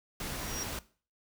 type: tone with exponential growth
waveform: triangle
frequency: 5660 Hz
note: F8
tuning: 22 cents sharp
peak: -32 dBFS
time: 0.2-0.63 s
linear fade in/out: 1 ms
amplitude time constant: 92 ms
type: noise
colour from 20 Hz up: pink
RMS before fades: -38 dBFS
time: 0.2-0.79 s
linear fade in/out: 2 ms
effects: noise-tail reverb RT60 0.4 s tail -18 dB re dry